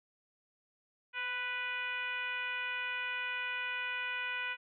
sine tone with frequency modulation, 1975.5 Hz, B6, in tune, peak -34 dBFS, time 1.13-4.57 s, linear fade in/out 50 ms, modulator 490 Hz, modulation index 1.7, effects none

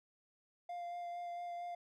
triangle tone with vibrato, 698.5 Hz, F5, in tune, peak -39 dBFS, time 0.69-1.75 s, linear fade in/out 5 ms, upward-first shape sine, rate 4.4 Hz, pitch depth 12 cents each way, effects none

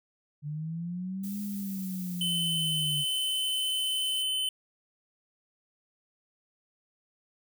sine linear two-way sweep, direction up then down, 144.8 to 205.8 to 144.8 Hz, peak -32 dBFS, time 0.42-3.05 s, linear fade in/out 50 ms, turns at 1.41 s
violet noise, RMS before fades -44 dBFS, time 1.23-4.23 s, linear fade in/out 10 ms
square tone, 3045 Hz, F#7, 49 cents sharp, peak -28 dBFS, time 2.21-4.49 s, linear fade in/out 2 ms
effects none

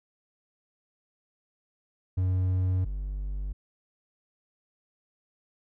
triangle tone pair in turn, 92.5 / 49 Hz, F#2 / G1, 0 / 0 cents, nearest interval major seventh, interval 1100 cents, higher first, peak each -21 / -28 dBFS, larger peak first, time 2.17-2.85 / 2.85-3.53 s, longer neither, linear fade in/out 10 ms, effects none

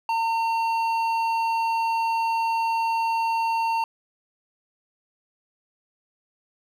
triangle tone with hard clipping, 910 Hz, A#5, 42 cents flat, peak -23 dBFS, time 0.09-3.84 s, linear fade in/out 2 ms, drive 12 dB, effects none

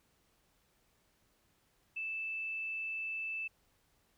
sine tone, 2637 Hz, E7, in tune, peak -36 dBFS, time 1.96-3.48 s, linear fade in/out 10 ms, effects pink hiss -73 dBFS RMS until 4.17 s

